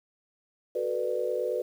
sine chord, B minor seventh, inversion second, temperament just, 370.4 / 444.5 / 493.9 / 592.7 Hz, F#4 / A4 / B4 / D5, +2 / +18 / 0 / +16 cents, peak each -34 / -34 / -29 / -34 dBFS, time 0.75-1.62 s, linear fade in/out 5 ms, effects 9-bit

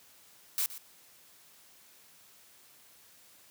blue noise with echo, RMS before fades -30 dBFS, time 0.58-0.66 s, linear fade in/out 0 ms, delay 120 ms, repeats 1, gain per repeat -14 dB, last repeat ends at 0.78 s, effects white hiss -59 dBFS RMS until 3.5 s + high-pass 80 Hz 12 dB/octave

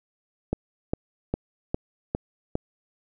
click train, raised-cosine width 2 ms, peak -11 dBFS, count 6, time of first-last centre 0.53-2.554 s, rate 2.47 Hz, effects none

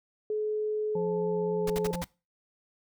sine tone, 426.8 Hz, G#4, 47 cents sharp, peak -27 dBFS, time 0.3-1.91 s, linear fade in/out 2 ms
harmonic tone, 174.61 Hz, F3, in tune, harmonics 1 / 3 / 5, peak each -33 / -38 / -40 dBFS, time 0.95-2.03 s, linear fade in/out 5 ms
pink noise bursts, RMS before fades -35 dBFS, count 5, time 1.67-2.045 s, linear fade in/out 5 ms, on 31 ms, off 55 ms
effects noise-tail reverb RT60 0.3 s tail -23 dB re dry

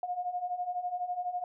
sine beating tone pair, 709 / 721 Hz, F5 / F#5, +26 / -45 cents, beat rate 12 Hz, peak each -37 / -33 dBFS, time 0.03-1.44 s, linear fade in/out 2 ms, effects none

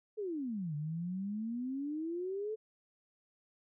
sine exponential two-way sweep, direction down then up, 444.3 to 145.3 to 444.3 Hz, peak -35 dBFS, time 0.17-2.56 s, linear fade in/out 20 ms, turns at 0.75 s, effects none

